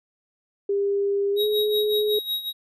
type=tone with pitch glide; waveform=sine; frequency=400.5 to 422.6 Hz; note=G4 to G#4; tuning=+37 to +30 cents; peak=-20 dBFS; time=0.69-2.19 s; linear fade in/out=5 ms; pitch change=+93 cents; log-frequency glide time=1.32-1.44 s
type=tone with tremolo; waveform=square; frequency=3805 Hz; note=A#7; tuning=35 cents sharp; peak=-23 dBFS; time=1.36-2.53 s; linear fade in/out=50 ms; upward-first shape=sine; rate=5.4 Hz; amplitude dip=75%
effects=resampled to 32000 Hz